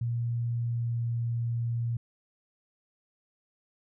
sine tone with pitch glide, 118.2 to 117.45 Hz, A#2 to A#2, +24 to +13 cents, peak -27 dBFS, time 0.01-1.97 s, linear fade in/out 5 ms, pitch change -11 cents, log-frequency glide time 0.59-1.03 s, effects none

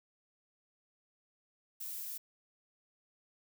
violet noise, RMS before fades -42 dBFS, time 1.8-2.18 s, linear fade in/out 10 ms, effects none

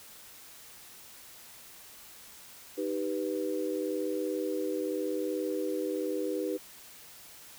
sine chord, Eb augmented, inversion none, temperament equal, 311.1 / 392 / 493.9 Hz, Eb4 / G4 / B4, 0 / 0 / 0 cents, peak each -34 dBFS, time 2.77-6.58 s, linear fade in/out 20 ms, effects white hiss -51 dBFS RMS until 7.58 s

